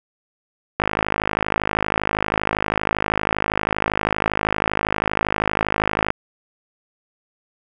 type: click train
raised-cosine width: 0.5 ms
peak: -3 dBFS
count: 280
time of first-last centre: 0.8-6.104 s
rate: 52.6 Hz
effects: none